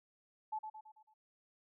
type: tone with echo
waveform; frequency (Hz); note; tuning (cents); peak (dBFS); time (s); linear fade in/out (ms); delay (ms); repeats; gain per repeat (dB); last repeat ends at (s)
sine; 865; A5; -30; -36; 0.52-0.59; 10; 110; 5; -6; 1.14
effects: none